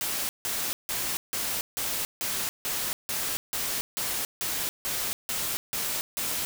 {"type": "noise bursts", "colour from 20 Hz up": "white", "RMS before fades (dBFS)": -30, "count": 15, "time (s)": [0.01, 6.45], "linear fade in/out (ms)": 0, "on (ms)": 280, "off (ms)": 160, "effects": []}